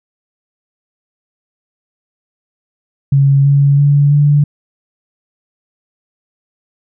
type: tone with pitch steps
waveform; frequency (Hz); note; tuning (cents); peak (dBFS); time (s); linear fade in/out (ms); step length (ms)
sine; 138.59 / 140.93 / 143.31 / 145.73; C#3 / C#3 / D3 / D3; 0 / +29 / -42 / -13; -6; 3.12-4.44; 5; 330
effects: none